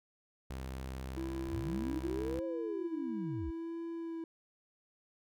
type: tone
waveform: sawtooth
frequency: 65.41 Hz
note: C2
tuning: in tune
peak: -36 dBFS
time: 0.5-2.4 s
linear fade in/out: 5 ms
type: tone with vibrato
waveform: triangle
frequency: 329.6 Hz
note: E4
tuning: in tune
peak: -36 dBFS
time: 1.17-4.24 s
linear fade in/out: 2 ms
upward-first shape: sine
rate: 0.84 Hz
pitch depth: 23 cents each way
type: linear two-way sweep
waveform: sine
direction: up then down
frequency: 52 to 540 to 52 Hz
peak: -37 dBFS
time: 1.47-3.51 s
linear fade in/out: 10 ms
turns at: 2.44 s
effects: none